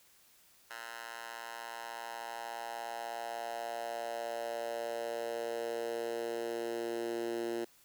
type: tone with high-pass filter sweep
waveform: 10% pulse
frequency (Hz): 116.54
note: A#2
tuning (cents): 0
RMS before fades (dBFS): -39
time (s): 0.7-7.65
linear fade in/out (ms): 10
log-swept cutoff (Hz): 1200 to 330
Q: 3.3
effects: white hiss -64 dBFS RMS until 7.84 s